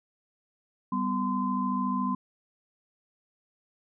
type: tone cluster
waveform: sine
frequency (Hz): 195.7 / 249.5 / 1028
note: G3 / B3 / C6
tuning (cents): -3 / +18 / -31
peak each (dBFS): -30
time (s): 0.92-2.15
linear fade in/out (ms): 5
effects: none